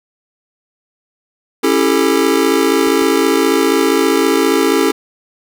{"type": "chord", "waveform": "square", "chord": "A dominant seventh", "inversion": "first", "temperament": "just", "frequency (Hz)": [275, 330, 396, 440], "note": ["C#4", "E4", "G4", "A4"], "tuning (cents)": [-14, 2, 18, 0], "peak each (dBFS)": -17, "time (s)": [1.63, 4.92], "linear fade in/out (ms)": 10}
{"type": "clicks", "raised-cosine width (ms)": 3, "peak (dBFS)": -26, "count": 2, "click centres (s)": [2.872, 3.02]}
{"effects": []}